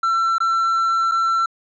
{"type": "tone with dropouts", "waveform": "triangle", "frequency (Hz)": 1346, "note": "E6", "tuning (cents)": 36, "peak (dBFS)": -14, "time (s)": [0.03, 1.46], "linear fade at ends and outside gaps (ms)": 5, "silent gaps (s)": [[0.383, 0.403], [1.114, 1.118]], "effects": ["resampled to 16000 Hz"]}